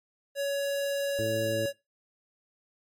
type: tone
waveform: square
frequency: 561 Hz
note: C#5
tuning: 21 cents sharp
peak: -28 dBFS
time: 0.35-1.73 s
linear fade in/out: 50 ms
type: noise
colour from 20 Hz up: violet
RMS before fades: -47 dBFS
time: 0.62-1.53 s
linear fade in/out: 2 ms
type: harmonic tone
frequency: 110 Hz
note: A2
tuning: in tune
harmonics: 1 / 2 / 3 / 4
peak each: -35 / -40 / -35 / -36 dBFS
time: 1.19-1.66 s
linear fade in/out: 0 ms
effects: noise-tail reverb RT60 0.2 s tail -18 dB re dry + MP3 64 kbps